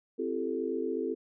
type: chord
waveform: sine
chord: A minor seventh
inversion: first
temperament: equal with one note detuned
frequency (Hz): 261.6 / 337.7 / 392 / 440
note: C4 / E4 / G4 / A4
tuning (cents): 0 / +42 / 0 / 0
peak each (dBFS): -36 / -35 / -36 / -34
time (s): 0.18-1.15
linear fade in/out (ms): 20
effects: none